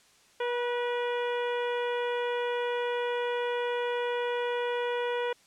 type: harmonic tone with a mistuned harmonic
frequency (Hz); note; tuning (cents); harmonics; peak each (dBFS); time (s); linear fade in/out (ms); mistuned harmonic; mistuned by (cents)
483.6; B4; -36; 1 / 2 / 3 / 4 / 5 / 6 / 7; -29 / -35 / -39 / -41 / -43 / -45 / -46; 0.4-5.33; 5; 3; +29
effects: white hiss -61 dBFS RMS until 5.46 s + low-pass 8000 Hz 12 dB/octave